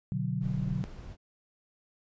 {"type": "chord", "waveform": "sine", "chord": "B minor", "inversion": "none", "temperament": "equal with one note detuned", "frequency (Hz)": [123.47, 146.83, 184.25], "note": ["B2", "D3", "F#3"], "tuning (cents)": [0, 0, -7], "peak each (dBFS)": -33, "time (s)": [0.12, 0.84], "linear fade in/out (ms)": 0}
{"type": "noise", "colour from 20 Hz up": "brown", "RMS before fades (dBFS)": -43, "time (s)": [0.4, 1.17], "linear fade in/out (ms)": 50}
{"effects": ["resampled to 16000 Hz"]}